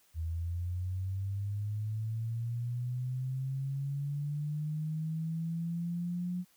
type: linear sweep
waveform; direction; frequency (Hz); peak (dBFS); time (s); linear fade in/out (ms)
sine; up; 79.9 to 180.6; -32; 0.14-6.45; 50
effects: white hiss -67 dBFS RMS until 6.56 s